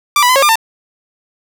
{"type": "tone with pitch steps", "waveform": "sawtooth", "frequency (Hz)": [1175, 984, 1017, 547, 1200, 898], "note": ["D6", "B5", "C6", "C#5", "D6", "A5"], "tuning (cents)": [1, -7, -50, -23, 37, 35], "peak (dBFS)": -4, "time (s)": [0.16, 0.556], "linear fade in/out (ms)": 2, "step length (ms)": 66, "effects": []}